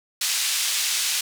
pink band-pass noise, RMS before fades -24 dBFS, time 0.21-1.21 s, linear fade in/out 5 ms, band 3200 to 10000 Hz, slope 12 dB/octave, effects none

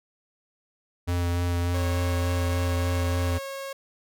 square tone with vibrato, 87.31 Hz, F2, in tune, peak -24 dBFS, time 1.07-3.39 s, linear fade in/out 20 ms, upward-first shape sine, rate 3.4 Hz, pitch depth 14 cents each way
sawtooth tone, 546 Hz, C#5, 26 cents flat, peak -29 dBFS, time 1.74-3.73 s, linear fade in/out 5 ms
effects none

